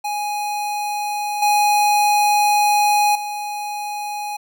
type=tone with level steps; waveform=square; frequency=830.6 Hz; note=G#5; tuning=in tune; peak=-22 / -14 / -25 dBFS; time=0.04-4.37 s; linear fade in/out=10 ms; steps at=1.42 / 3.15 s; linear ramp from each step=5 ms; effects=none